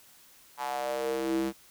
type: tone with high-pass filter sweep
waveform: square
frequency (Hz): 66.3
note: C2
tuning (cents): +23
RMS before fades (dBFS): -31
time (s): 0.57-1.53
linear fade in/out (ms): 50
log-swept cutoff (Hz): 910 to 260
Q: 5.2
effects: white hiss -57 dBFS RMS until 1.7 s